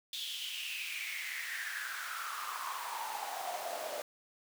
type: noise with high-pass filter sweep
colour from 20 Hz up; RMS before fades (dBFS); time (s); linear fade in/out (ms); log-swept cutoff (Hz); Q
pink; -40; 0.13-4.02; 2; 3500 to 570; 6.6
effects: none